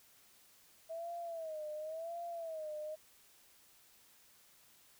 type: tone with vibrato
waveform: sine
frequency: 646 Hz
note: E5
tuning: 35 cents flat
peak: -40 dBFS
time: 0.89-2.96 s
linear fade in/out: 20 ms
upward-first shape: sine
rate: 0.93 Hz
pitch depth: 110 cents each way
effects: white hiss -65 dBFS RMS until 4.99 s